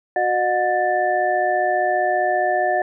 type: tone cluster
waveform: sine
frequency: 366.7 / 611 / 726 / 1764 Hz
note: F#4 / D#5 / F#5 / A6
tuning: -15 / -32 / -33 / +4 cents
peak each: -26 / -22 / -19 / -25 dBFS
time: 0.16-2.82 s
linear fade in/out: 2 ms
effects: none